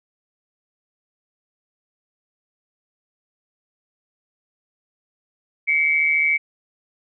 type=tone pair together; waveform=sine; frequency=2131 / 2285 Hz; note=C7 / D7; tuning=+31 / -48 cents; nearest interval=minor second; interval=121 cents; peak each=-21 / -17 dBFS; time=5.67-6.38 s; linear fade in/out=20 ms; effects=none